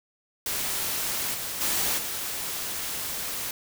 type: noise with level steps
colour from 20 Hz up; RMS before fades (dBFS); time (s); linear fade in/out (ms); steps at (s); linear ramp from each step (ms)
white; -29 / -33 / -26 / -32; 0.46-3.51; 2; 1.33 / 1.6 / 1.97; 20
effects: none